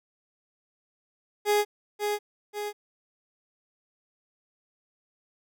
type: tone with echo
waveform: 30% pulse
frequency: 415.3 Hz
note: G#4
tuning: in tune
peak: -18 dBFS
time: 1.45-1.65 s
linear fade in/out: 50 ms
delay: 540 ms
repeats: 2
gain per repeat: -5 dB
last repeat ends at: 2.73 s
effects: none